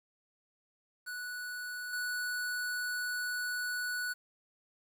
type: tone with level steps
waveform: square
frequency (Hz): 1476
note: F#6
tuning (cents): -5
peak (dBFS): -39 / -34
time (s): 1.06-4.14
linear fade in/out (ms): 20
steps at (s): 1.93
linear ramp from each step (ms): 2
effects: 10-bit